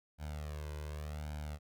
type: tone with flanger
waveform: sawtooth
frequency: 75.1 Hz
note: D2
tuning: 39 cents sharp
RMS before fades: -42 dBFS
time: 0.18-1.59 s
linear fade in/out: 50 ms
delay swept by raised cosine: 1.3 to 2 ms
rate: 0.86 Hz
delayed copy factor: +0.95
effects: none